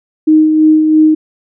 sine tone with tremolo, 311.1 Hz, D#4, in tune, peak -3 dBFS, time 0.27-1.15 s, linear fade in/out 10 ms, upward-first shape sine, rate 3 Hz, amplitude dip 40%, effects none

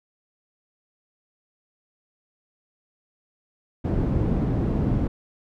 white low-pass noise, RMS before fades -23 dBFS, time 3.84-5.08 s, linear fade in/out 10 ms, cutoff 210 Hz, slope 12 dB/octave, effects none

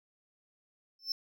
triangle tone with exponential growth, 5320 Hz, E8, 15 cents sharp, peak -25 dBFS, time 0.99-1.12 s, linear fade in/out 2 ms, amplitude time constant 27 ms, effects none

